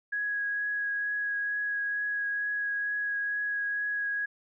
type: tone with vibrato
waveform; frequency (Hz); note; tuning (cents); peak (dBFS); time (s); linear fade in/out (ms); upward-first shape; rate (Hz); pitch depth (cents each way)
sine; 1661.2; G#6; 0; -28; 0.12-4.26; 10; triangle; 2.2; 12
effects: none